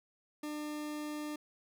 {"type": "tone", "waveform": "40% pulse", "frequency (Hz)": 300, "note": "D4", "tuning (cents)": 37, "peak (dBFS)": -37, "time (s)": [0.43, 1.36], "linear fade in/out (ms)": 5, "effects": []}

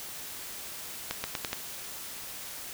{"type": "accelerating click train", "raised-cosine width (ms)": 0.2, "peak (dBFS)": -13, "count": 5, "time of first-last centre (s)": [1.11, 1.531], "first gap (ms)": 130, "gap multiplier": 0.86, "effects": ["white hiss -41 dBFS RMS until 2.73 s"]}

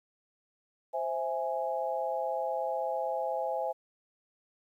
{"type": "chord", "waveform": "sine", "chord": "C augmented", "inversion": "none", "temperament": "equal", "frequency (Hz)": [523.3, 659.3, 830.6], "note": ["C5", "E5", "G#5"], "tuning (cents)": [0, 0, 0], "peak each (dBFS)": -34, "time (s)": [0.93, 3.73], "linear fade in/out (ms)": 20, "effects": ["11-bit"]}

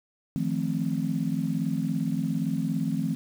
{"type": "chord", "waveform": "sine", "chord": "F dominant seventh", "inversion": "third", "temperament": "just", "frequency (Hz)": [157.15, 174.61, 218.3, 261.9], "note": ["Eb3", "F3", "A3", "C4"], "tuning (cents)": [18, 0, -13, 2], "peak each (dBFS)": -30, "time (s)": [0.36, 3.15], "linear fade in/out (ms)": 0, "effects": ["tanh soft clip ceiling -14 dBFS", "8-bit"]}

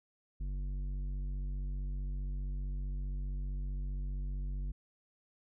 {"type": "tone with tanh clipping", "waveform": "sine", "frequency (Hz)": 47.65, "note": "G1", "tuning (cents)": -48, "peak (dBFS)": -36, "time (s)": [0.4, 4.72], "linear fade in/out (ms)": 10, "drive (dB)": 10, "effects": []}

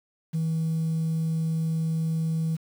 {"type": "tone", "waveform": "sine", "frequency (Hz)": 161.3, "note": "E3", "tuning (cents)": -37, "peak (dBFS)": -22, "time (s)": [0.33, 2.57], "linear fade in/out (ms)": 20, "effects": ["tanh soft clip ceiling -20 dBFS", "8-bit"]}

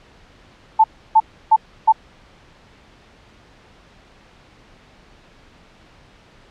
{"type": "tone bursts", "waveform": "sine", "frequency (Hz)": 880, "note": "A5", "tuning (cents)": 0, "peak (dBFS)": -7, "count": 4, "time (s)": [0.79, 1.924], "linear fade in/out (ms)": 10, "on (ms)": 51, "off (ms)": 310, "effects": ["pink hiss -49 dBFS RMS until 6.5 s", "low-pass 4000 Hz 12 dB/octave"]}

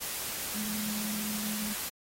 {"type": "tone in noise", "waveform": "sine", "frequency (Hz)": 212.1, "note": "G#3", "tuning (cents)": 37, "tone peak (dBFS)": -35, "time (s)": [0.54, 1.74], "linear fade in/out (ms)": 20, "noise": "white", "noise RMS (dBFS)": -36, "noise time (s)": [0, 1.9], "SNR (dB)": -2, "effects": ["AAC 48 kbps"]}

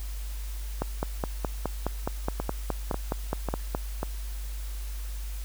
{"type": "two click trains", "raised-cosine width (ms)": 1, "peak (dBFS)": [-13, -15], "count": [15, 4], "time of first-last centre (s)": [[0.82, 3.749], [2.4, 4.03]], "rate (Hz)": [4.78, 1.84], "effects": ["added 50 Hz sine -32 dBFS peak until 5.44 s", "white hiss -47 dBFS RMS until 5.44 s"]}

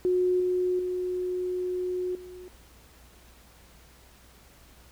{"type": "tone with level steps", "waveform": "sine", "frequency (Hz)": 363.5, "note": "F#4", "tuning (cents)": -31, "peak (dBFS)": [-21, -23, -27, -41], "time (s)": [0.05, 2.48], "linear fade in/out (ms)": 0, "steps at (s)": [0.4, 0.79, 2.15], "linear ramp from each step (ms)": 2, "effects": ["added 60 Hz sine -56 dBFS peak until 4.91 s", "pink hiss -56 dBFS RMS until 4.91 s"]}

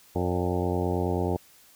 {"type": "harmonic tone with a mistuned harmonic", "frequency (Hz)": 89.3, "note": "F2", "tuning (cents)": 39, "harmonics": [1, 2, 3, 4, 5, 6, 7, 8, 9, 10], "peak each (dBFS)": [-29, -32, -33, -31, -32, -39, -37, -38, -36, -41], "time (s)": [0.15, 1.37], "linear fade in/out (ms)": 10, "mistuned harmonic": 7, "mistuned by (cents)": -73, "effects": ["white hiss -56 dBFS RMS until 1.75 s"]}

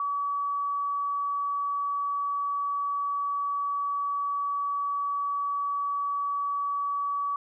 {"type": "tone", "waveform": "sine", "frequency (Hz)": 1140, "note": "C#6", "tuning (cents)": 48, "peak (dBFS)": -26, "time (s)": [0, 7.36], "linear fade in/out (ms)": 2, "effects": []}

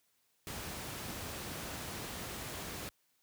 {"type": "noise", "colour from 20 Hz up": "pink", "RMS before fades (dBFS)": -42, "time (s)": [0.47, 2.89], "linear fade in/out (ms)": 0, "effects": ["white hiss -75 dBFS RMS until 3.22 s", "high-pass 60 Hz 12 dB/octave"]}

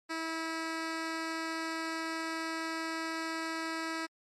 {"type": "tone with notch filter", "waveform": "10% pulse", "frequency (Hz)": 324.6, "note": "E4", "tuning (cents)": -27, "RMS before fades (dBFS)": -36, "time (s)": [0.09, 4.07], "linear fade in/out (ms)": 20, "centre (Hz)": 760, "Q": 1.6, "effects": ["low-pass 7000 Hz 12 dB/octave", "MP3 64 kbps"]}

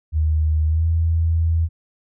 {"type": "tone with pitch glide", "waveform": "sine", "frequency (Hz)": [77.78, 82.17], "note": ["D#2", "E2"], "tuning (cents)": [0, -5], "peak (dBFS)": -15, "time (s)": [0.12, 1.69], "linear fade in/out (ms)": 50, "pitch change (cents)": 95, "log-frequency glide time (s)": [0.67, 0.86], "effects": []}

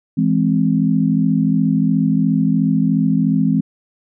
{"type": "chord", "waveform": "sine", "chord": "E augmented", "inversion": "none", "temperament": "equal", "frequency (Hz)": [164.81, 207.7, 261.6], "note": ["E3", "G#3", "B#3"], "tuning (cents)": [0, 0, 0], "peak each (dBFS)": -17, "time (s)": [0.17, 3.61], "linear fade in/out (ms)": 10, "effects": []}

